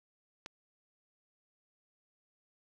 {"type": "click", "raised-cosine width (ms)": 0.2, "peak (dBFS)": -25, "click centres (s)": 0.461, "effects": []}